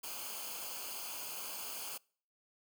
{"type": "noise with comb filter", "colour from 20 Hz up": "white", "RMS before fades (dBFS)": -43, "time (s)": [0.03, 1.98], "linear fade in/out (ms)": 10, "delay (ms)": 0.53, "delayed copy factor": -0.75, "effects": ["noise-tail reverb RT60 0.5 s tail -26 dB re dry"]}